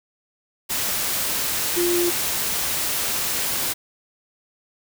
sine tone in noise, 349.2 Hz, F4, in tune, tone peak -19 dBFS, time 1.76-2.11 s, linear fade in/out 20 ms, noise white, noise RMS -24 dBFS, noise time 0.69-3.74 s, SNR +2 dB, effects none

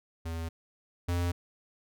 square tone pair in turn, 82.41 / 87.31 Hz, E2 / F2, 0 / 0 cents, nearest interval minor second, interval 100 cents, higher second, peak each -34 / -28 dBFS, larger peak second, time 0.25-0.49 / 1.08-1.32 s, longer neither, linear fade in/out 10 ms, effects none

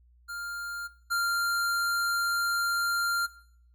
square tone pair in turn, 1400 / 1391.1 Hz, F6 / F6, +4 / -7 cents, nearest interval unison, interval 11 cents, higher first, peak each -36 / -26 dBFS, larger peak second, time 0.28-0.88 / 1.1-3.27 s, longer second, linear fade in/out 20 ms, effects noise-tail reverb RT60 0.6 s tail -17 dB re dry + added 60 Hz sine -57 dBFS peak until 3.74 s

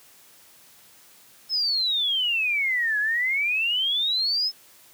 sine exponential two-way sweep, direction down then up, 5274 to 1661.2 to 5274 Hz, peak -21 dBFS, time 1.49-4.52 s, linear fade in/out 50 ms, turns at 2.99 s, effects white hiss -53 dBFS RMS until 4.93 s + high-pass 80 Hz 12 dB/octave

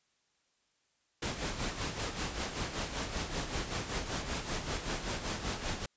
pink noise with tremolo, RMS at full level -34 dBFS, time 1.22-5.86 s, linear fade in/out 5 ms, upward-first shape sine, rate 5.2 Hz, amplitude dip 60%, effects white hiss -75 dBFS RMS until 5.96 s + resampled to 16000 Hz

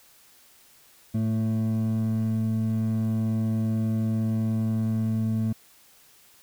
triangle tone pair together, 110.46 / 221.1 Hz, A2 / A3, +7 / +9 cents, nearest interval octave, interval 1202 cents, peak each -22 / -22 dBFS, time 1.14-5.53 s, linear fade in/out 10 ms, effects tanh soft clip ceiling -18 dBFS + white hiss -56 dBFS RMS until 6.42 s

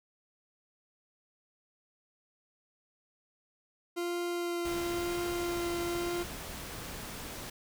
40% pulse tone with vibrato, 346.6 Hz, F4, 13 cents flat, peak -31 dBFS, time 3.96-6.24 s, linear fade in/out 20 ms, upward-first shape sine, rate 0.98 Hz, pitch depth 10 cents each way
pink noise, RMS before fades -42 dBFS, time 4.65-7.5 s, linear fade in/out 5 ms
effects none

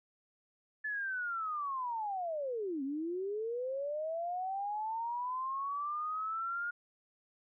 sine linear two-way sweep, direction down then up, 1741 to 263.3 to 1430 Hz, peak -34 dBFS, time 0.84-6.71 s, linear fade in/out 10 ms, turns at 2.83 s, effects none

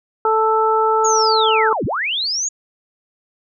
harmonic tone, 440 Hz, A4, in tune, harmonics 1 / 2 / 3, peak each -17 / -17 / -18 dBFS, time 0.25-1.73 s, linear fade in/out 2 ms
sine linear two-way sweep, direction down then up, 6860 to 76.6 to 6860 Hz, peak -18 dBFS, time 1.04-2.49 s, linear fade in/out 10 ms, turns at 1.85 s
effects none

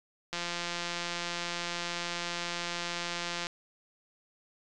click train, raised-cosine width 0.2 ms, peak -17 dBFS, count 544, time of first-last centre 0.33-3.469 s, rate 173 Hz, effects resampled to 24000 Hz

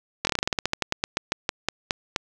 slowing click train, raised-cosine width 0.2 ms, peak -5 dBFS, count 21, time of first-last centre 0.25-2.162 s, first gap 21 ms, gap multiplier 1.14, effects none

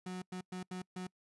35% pulse tone bursts at uneven times, 183.3 Hz, F#3, 16 cents flat, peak -38 dBFS, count 5, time 0.06-0.22 / 0.32-0.41 / 0.52-0.63 / 0.71-0.82 / 0.96-1.07 s, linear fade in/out 5 ms, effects noise-tail reverb RT60 0.1 s tail -26 dB re dry + resampled to 24000 Hz

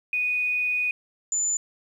sine tone pair in turn, 2479 / 7031 Hz, D#7 / A8, -7 / -2 cents, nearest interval octave + tritone, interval 1805 cents, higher second, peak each -22 dBFS, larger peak neither, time 0.13-0.91 / 1.32-1.57 s, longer first, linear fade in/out 2 ms, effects 9-bit

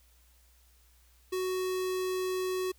square tone with notch filter, 371 Hz, F#4, 5 cents sharp, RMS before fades -32 dBFS, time 1.32-2.72 s, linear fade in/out 10 ms, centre 1500 Hz, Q 1.9, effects added 60 Hz sine -61 dBFS peak until 2.78 s + white hiss -66 dBFS RMS until 2.78 s

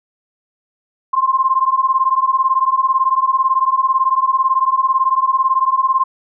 sine beating tone pair, 1046.5 / 1064.5 Hz, C6 / C6, 0 / +30 cents, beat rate 18 Hz, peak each -15 dBFS, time 1.13-6.04 s, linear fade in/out 10 ms, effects none

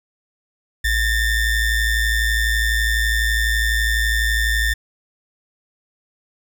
square ring-modulated tone, 880 Hz, A5, in tune, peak -14 dBFS, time 0.84-4.74 s, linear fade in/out 10 ms, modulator 936 Hz, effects none

